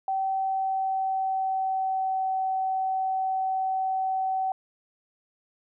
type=tone with pitch glide; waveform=sine; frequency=769 to 760.6 Hz; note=G5 to F#5; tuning=-33 to +48 cents; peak=-24 dBFS; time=0.08-4.52 s; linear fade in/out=2 ms; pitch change=-19 cents; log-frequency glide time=0.29-2.3 s; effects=none